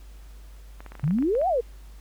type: clicks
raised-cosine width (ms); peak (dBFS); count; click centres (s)
0.5; -27; 12; 0.805 / 0.863 / 0.92 / 0.953 / 0.996 / 1.041 / 1.078 / 1.109 / 1.186 / 1.225 / 1.352 / 1.415
type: exponential two-way sweep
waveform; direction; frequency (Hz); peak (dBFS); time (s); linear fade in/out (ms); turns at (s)
sine; up then down; 131.7 to 783 to 445.1; -20; 1.03-1.61; 10; 1.48
effects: added 50 Hz sine -42 dBFS peak until 2 s + pink hiss -57 dBFS RMS until 2 s